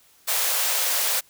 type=high-pass noise; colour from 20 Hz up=white; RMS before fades=-23 dBFS; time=0.27-1.21 s; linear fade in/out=20 ms; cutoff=470 Hz; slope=48 dB/octave; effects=white hiss -57 dBFS RMS until 1.29 s